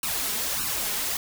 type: noise with flanger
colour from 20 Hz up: white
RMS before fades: -28 dBFS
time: 0.03-1.17 s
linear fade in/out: 2 ms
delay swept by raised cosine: 0.72 to 4.92 ms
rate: 1.7 Hz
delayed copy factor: +1
effects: none